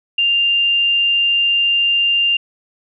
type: tone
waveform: sine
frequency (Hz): 2794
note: F7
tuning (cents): 0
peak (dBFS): -12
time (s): 0.18-2.37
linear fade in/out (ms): 5
effects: none

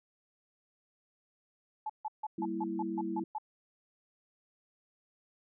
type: tone bursts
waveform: sine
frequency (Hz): 860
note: A5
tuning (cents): -40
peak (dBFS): -33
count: 9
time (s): 1.86-3.384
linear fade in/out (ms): 5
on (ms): 36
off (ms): 150
type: chord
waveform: sine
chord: E diminished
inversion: first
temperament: equal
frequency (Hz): 196 / 233.1 / 329.6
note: G3 / Bb3 / E4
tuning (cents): 0 / 0 / 0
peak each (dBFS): -39 / -41 / -35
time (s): 2.38-3.24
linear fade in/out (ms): 5
effects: none

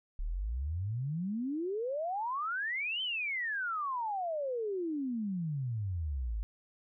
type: exponential two-way sweep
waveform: sine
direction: up then down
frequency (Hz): 34.65 to 3136 to 49.39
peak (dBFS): -32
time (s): 0.19-6.43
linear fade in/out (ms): 0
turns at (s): 3.02
effects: none

